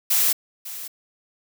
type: noise with echo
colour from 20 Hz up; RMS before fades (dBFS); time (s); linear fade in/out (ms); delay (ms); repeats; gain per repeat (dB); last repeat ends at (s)
blue; -19; 0.1-0.33; 10; 550; 1; -15; 0.88
effects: none